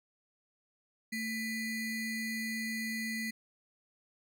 square ring-modulated tone, 1106 Hz, C#6, 4 cents flat, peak -32 dBFS, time 1.12-3.31 s, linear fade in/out 10 ms, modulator 883 Hz, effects none

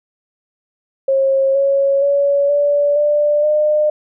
sine tone with pitch steps, 540 / 552.3 / 564.9 / 577.8 / 590.9 / 604.4 Hz, C#5 / C#5 / C#5 / D5 / D5 / D5, -45 / -6 / +33 / -28 / +10 / +50 cents, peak -11 dBFS, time 1.08-3.9 s, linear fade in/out 5 ms, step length 470 ms, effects none

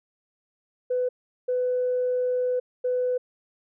sine tone bursts at uneven times, 500 Hz, B4, 21 cents sharp, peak -21 dBFS, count 3, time 0.9-1.09 / 1.48-2.6 / 2.84-3.18 s, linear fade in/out 10 ms, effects tanh soft clip ceiling -17 dBFS

